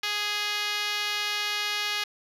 5% pulse tone with band-pass filter, 415.3 Hz, G#4, in tune, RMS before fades -29 dBFS, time 0.03-2.04 s, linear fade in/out 5 ms, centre 3000 Hz, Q 0.6, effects none

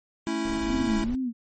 square chord, A major, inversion none, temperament equal, 220 / 277.2 / 329.6 Hz, A3 / C#4 / E4, 0 / 0 / 0 cents, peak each -33 / -33 / -29 dBFS, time 0.27-1.04 s, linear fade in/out 0 ms
brown noise, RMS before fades -35 dBFS, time 0.45-1.15 s, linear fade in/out 0 ms
sine tone with vibrato, 235.2 Hz, A#3, 16 cents sharp, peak -25 dBFS, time 0.67-1.33 s, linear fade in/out 50 ms, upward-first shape sine, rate 2.4 Hz, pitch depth 190 cents each way
effects MP3 32 kbps

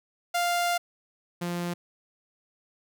sawtooth tone pair in turn, 698.5 / 174.28 Hz, F5 / F3, 0 / -3 cents, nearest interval 2 octaves, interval 2403 cents, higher first, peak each -20 / -25 dBFS, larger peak first, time 0.34-0.78 / 1.41-1.74 s, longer first, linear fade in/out 10 ms, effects none

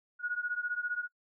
sine beating tone pair, 1447 / 1462 Hz, F#6 / F#6, -39 / -21 cents, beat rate 15 Hz, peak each -34 / -36 dBFS, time 0.19-1.08 s, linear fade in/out 50 ms, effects noise-tail reverb RT60 0.1 s tail -24 dB re dry

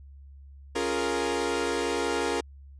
sawtooth chord, Bb minor seventh, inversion first, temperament equal, 277.2 / 349.2 / 415.3 / 466.2 Hz, Db4 / F4 / Ab4 / Bb4, 0 / 0 / 0 / 0 cents, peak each -30 / -28 / -28 / -26 dBFS, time 0.75-2.41 s, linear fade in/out 10 ms, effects added 69 Hz sine -45 dBFS peak until 2.79 s + resampled to 22050 Hz

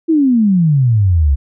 sine exponential sweep, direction down, 336.1 to 65.8 Hz, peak -8 dBFS, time 0.08-1.36 s, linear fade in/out 20 ms, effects none

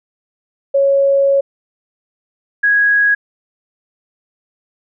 sine tone pair in turn, 553 / 1657.1 Hz, C#5 / G#6, -4 / -4 cents, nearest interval octave + perfect fifth, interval 1900 cents, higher second, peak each -9 dBFS, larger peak neither, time 0.74-1.41 / 2.63-3.15 s, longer first, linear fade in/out 10 ms, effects none

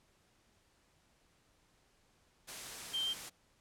sine tone in noise, 3147 Hz, G7, 6 cents sharp, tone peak -33 dBFS, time 2.93-3.14 s, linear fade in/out 20 ms, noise white, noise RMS -45 dBFS, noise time 2.47-3.3 s, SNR +9 dB, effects pink hiss -71 dBFS RMS until 3.6 s + low-pass 10000 Hz 12 dB/octave

